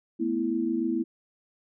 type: chord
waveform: sine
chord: A suspended second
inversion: none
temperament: equal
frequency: 220 / 246.9 / 329.6 Hz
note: A3 / B3 / E4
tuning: 0 / 0 / 0 cents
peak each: -32 / -29 / -27 dBFS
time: 0.19-1.04 s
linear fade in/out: 20 ms
effects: none